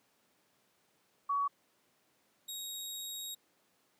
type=tone pair in turn; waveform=sine / 20% pulse; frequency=1128 / 3779 Hz; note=C#6 / A#7; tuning=+30 / +23 cents; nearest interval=octave + major sixth; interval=2093 cents; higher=second; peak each=-29 / -34 dBFS; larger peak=first; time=1.29-1.48 / 2.48-3.35 s; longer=second; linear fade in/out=10 ms; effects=pink hiss -72 dBFS RMS until 3.99 s + high-pass 200 Hz 12 dB/octave